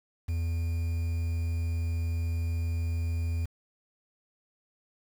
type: tone with quantisation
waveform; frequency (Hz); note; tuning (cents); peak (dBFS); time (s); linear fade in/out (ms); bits
triangle; 83.4; E2; +21; -25; 0.28-3.46; 10; 8
effects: none